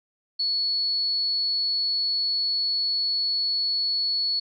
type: tone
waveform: sine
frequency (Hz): 4400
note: C#8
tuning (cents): -14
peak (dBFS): -22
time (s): 0.39-4.4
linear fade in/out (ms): 10
effects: none